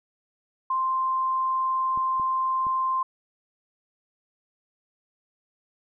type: tone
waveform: sine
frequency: 1046.5 Hz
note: C6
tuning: in tune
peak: -22 dBFS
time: 0.7-3.03 s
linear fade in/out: 5 ms
type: clicks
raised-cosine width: 3 ms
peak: -30 dBFS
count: 3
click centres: 1.975 / 2.198 / 2.668 s
effects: none